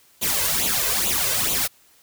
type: noise with flanger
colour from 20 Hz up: white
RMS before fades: -22 dBFS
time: 0.21-1.68 s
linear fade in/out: 20 ms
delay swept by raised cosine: 0.28 to 1.98 ms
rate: 2.3 Hz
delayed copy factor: +0.75
effects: white hiss -56 dBFS RMS until 2.02 s